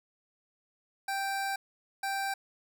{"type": "tone bursts at uneven times", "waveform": "25% pulse", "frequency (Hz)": 784, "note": "G5", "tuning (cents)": 0, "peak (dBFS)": -27, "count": 2, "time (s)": [[1.08, 1.56], [2.03, 2.34]], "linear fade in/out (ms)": 5, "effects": []}